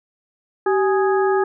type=harmonic tone with a mistuned harmonic; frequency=415.3 Hz; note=G#4; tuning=in tune; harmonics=1 / 2 / 3 / 4; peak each=-16 / -22 / -26 / -28 dBFS; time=0.66-1.44 s; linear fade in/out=5 ms; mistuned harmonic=1; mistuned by=-130 cents; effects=none